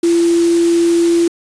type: tone in noise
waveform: sine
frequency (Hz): 339.2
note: E4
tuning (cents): +50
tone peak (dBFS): -9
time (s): 0.03-1.28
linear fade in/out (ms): 5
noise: white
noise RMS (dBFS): -26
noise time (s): 0.03-1.28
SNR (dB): +14
effects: resampled to 22050 Hz